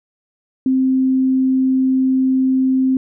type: tone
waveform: sine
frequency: 261.6 Hz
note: C4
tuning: in tune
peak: -12 dBFS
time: 0.66-2.97 s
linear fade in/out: 2 ms
effects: none